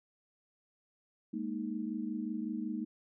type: chord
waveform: sine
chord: Ab suspended second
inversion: none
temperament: equal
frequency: 207.7 / 233.1 / 311.1 Hz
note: Ab3 / Bb3 / Eb4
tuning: 0 / 0 / 0 cents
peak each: -39 / -38 / -39 dBFS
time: 1.33-2.85 s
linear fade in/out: 10 ms
effects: none